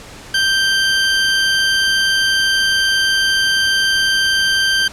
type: tone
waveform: 20% pulse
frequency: 1568 Hz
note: G6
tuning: in tune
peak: -8 dBFS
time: 0.34-4.88 s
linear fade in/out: 5 ms
effects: pink hiss -36 dBFS RMS until 4.92 s + low-pass 9000 Hz 12 dB/octave